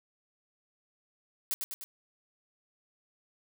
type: noise with echo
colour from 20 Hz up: blue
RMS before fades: -31 dBFS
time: 1.51-1.54 s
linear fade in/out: 0 ms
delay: 100 ms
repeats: 3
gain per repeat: -4 dB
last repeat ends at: 1.84 s
effects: none